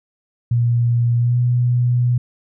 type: tone with pitch glide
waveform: sine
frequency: 119 to 122.49 Hz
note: A#2 to B2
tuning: +36 to -14 cents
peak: -13 dBFS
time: 0.51-2.18 s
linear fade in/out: 5 ms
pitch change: +50 cents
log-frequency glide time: 1.18-1.37 s
effects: none